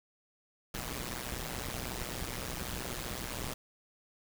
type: noise with amplitude modulation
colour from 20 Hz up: pink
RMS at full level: -35 dBFS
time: 0.74-3.54 s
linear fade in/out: 5 ms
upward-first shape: sine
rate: 124 Hz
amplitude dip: 90%
effects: none